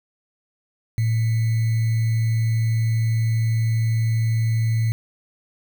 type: tone with sample-and-hold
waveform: sine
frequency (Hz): 112.5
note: A2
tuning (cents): +39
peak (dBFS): -17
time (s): 0.98-4.92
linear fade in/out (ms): 0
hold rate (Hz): 2100
effects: none